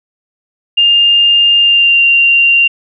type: tone with pitch glide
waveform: sine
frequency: 2809 to 2772 Hz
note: F7 to F7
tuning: +9 to -14 cents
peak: -5 dBFS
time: 0.77-2.68 s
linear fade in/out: 10 ms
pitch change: -23 cents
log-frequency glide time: 1.59-2.03 s
effects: none